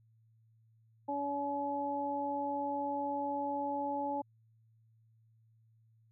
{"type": "harmonic tone", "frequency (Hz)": 284, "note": "C#4", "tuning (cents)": 42, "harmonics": [1, 2, 3], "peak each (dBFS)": [-39, -39, -35], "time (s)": [1.08, 4.22], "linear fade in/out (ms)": 10, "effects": ["added 112 Hz sine -64 dBFS peak until 6.11 s"]}